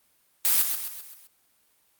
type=noise with echo; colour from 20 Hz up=blue; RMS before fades=-21 dBFS; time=0.45-0.62 s; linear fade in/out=0 ms; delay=130 ms; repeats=5; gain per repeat=-6 dB; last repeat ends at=1.27 s; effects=white hiss -66 dBFS RMS until 1.99 s + Opus 32 kbps